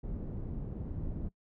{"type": "low-pass noise", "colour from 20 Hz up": "pink", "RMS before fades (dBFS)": -38, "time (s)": [0.03, 1.29], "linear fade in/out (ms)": 10, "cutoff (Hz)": 270, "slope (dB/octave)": 12, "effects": ["noise-tail reverb RT60 0.1 s tail -21 dB re dry"]}